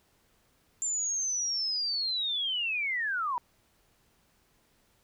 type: linear sweep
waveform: sine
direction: down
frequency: 7290 to 932.3 Hz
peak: -28 dBFS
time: 0.82-3.38 s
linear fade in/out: 0 ms
effects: pink hiss -68 dBFS RMS until 5.03 s